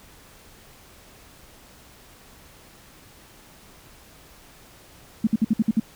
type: tone bursts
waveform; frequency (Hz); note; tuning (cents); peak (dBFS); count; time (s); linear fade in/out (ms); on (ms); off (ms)
sine; 220.1; A3; +1; -15; 7; 5.24-5.799; 5; 31; 57
effects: pink hiss -50 dBFS RMS until 5.95 s